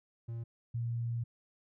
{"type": "tone pair in turn", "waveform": ["triangle", "sine"], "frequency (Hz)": [116, 117.48], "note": ["A#2", "A#2"], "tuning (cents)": [-8, 14], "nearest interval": "unison", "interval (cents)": 22, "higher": "second", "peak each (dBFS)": [-35, -32], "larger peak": "second", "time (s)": [[0.28, 0.44], [0.74, 1.24]], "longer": "second", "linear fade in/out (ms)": 10, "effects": []}